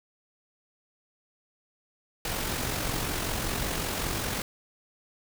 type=noise with amplitude modulation; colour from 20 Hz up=pink; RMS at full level=-29 dBFS; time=2.25-4.42 s; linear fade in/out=2 ms; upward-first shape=sine; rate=45.3 Hz; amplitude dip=40%; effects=none